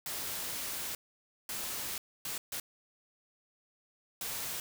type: noise bursts at uneven times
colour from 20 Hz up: white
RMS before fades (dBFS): -38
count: 5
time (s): 0.06-0.95 / 1.49-1.98 / 2.25-2.38 / 2.52-2.6 / 4.21-4.6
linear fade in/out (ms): 2
effects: none